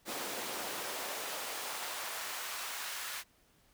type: noise with high-pass filter sweep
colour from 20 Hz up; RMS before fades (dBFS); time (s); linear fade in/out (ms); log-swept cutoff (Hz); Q
pink; -40; 0.05-3.24; 50; 330 to 1400; 0.96
effects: pink hiss -68 dBFS RMS until 3.73 s